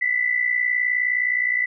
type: tone pair together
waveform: sine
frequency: 1975.5 / 2035 Hz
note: B6 / C7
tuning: 0 / -49 cents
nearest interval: minor second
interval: 51 cents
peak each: -20 / -24 dBFS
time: 0.01-1.66 s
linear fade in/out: 10 ms
effects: none